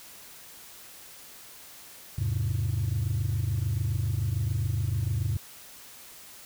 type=chord; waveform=sine; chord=E augmented; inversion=none; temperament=equal; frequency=82.41 / 103.83 / 130.81 Hz; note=E2 / G#2 / B#2; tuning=0 / 0 / 0 cents; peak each=-30 / -26 / -29 dBFS; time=2.18-5.37 s; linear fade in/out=5 ms; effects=tanh soft clip ceiling -21 dBFS + white hiss -48 dBFS RMS until 6.45 s